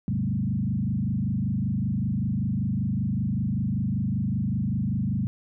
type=tone with frequency modulation; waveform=sine; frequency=160.5 Hz; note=E3; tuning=46 cents flat; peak=-23 dBFS; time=0.08-5.27 s; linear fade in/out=0 ms; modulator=25.2 Hz; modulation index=2.6; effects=none